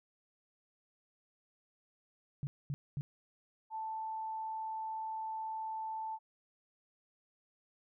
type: tone bursts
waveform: sine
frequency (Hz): 141.4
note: C#3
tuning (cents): +35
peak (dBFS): -34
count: 3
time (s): 2.43-3.01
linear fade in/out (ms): 0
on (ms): 40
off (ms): 230
type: tone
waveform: sine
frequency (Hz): 881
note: A5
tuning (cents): +2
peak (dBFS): -37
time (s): 3.7-6.19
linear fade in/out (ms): 50
effects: none

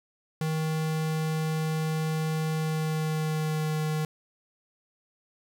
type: tone with pitch glide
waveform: square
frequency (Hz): 157.6 to 154.98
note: D#3 to D#3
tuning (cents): +23 to -7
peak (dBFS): -27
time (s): 0.41-4.05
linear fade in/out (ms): 2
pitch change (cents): -30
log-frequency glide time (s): 2.52-3.81
effects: 9-bit

